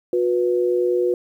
sine tone pair together, 361.3 / 490.2 Hz, F#4 / B4, -41 / -13 cents, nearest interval perfect fourth, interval 528 cents, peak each -18 / -21 dBFS, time 0.13-1.14 s, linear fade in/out 2 ms, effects 9-bit

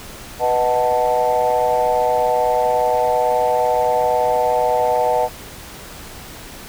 sine chord, B dominant seventh, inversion none, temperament equal, 493.9 / 622.3 / 740 / 880 Hz, B4 / D#5 / F#5 / A5, 0 / 0 / 0 / 0 cents, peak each -19 dBFS, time 0.39-5.29 s, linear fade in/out 50 ms, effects tanh soft clip ceiling -7 dBFS + pink hiss -36 dBFS RMS until 6.68 s

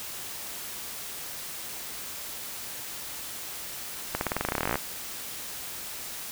accelerating click train, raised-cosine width 0.5 ms, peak -11 dBFS, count 20, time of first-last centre 4.15-4.756 s, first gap 61 ms, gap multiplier 0.92, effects white hiss -38 dBFS RMS until 6.31 s

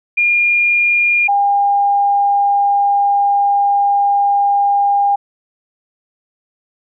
sine tone pair in turn, 2415 / 805.9 Hz, D7 / G5, +48 / +48 cents, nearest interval octave + perfect fifth, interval 1900 cents, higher first, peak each -10 dBFS, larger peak neither, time 0.17-1.28 / 1.28-5.16 s, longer second, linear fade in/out 10 ms, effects none

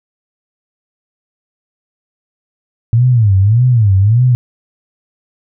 sine tone with vibrato, 110 Hz, A2, in tune, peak -6 dBFS, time 2.93-4.35 s, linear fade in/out 0 ms, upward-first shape sine, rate 1.7 Hz, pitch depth 250 cents each way, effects none

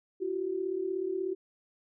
sine tone pair together, 343.5 / 380 Hz, F4 / F#4, -29 / +46 cents, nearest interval major second, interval 175 cents, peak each -35 / -31 dBFS, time 0.2-1.35 s, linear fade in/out 20 ms, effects none

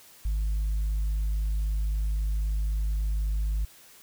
sine tone, 51.91 Hz, G#1, in tune, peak -22 dBFS, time 0.25-3.65 s, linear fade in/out 5 ms, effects tanh soft clip ceiling -23 dBFS + white hiss -53 dBFS RMS until 4.02 s

